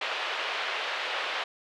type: band-pass noise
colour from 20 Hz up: white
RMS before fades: -32 dBFS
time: 0.01-1.44 s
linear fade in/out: 5 ms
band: 470 to 3300 Hz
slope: 24 dB/octave
effects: none